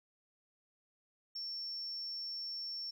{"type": "tone", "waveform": "sine", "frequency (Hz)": 5440, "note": "F8", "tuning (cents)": -46, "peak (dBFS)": -38, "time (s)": [1.35, 2.91], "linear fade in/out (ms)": 10, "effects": ["tanh soft clip ceiling -35 dBFS", "12-bit"]}